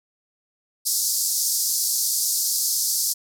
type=band-pass noise; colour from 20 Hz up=pink; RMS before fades=-23 dBFS; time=0.85-3.14 s; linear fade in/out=20 ms; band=4700 to 15000 Hz; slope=48 dB/octave; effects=none